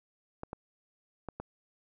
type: clicks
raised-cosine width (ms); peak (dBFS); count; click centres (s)
1; -24; 4; 0.434 / 0.531 / 1.287 / 1.4
effects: none